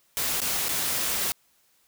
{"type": "noise with dropouts", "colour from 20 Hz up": "white", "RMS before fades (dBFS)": -27, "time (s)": [0.17, 1.32], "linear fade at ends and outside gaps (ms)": 0, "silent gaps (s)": [[0.403, 0.417], [0.684, 0.691]], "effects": ["white hiss -65 dBFS RMS until 1.87 s"]}